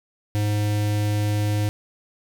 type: tone with notch filter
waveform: square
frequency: 104.5 Hz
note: G#2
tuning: 11 cents sharp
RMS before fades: -22 dBFS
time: 0.35-1.69 s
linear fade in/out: 0 ms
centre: 1200 Hz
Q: 1.6
effects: none